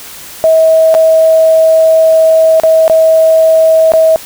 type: tone with dropouts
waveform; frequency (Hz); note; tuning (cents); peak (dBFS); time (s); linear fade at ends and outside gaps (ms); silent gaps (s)
sine; 643; E5; -43; -3; 0.44-4.16; 0; 0.942-0.949 / 2.599-2.635 / 2.879-2.898 / 3.92-3.936
effects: white hiss -29 dBFS RMS until 4.25 s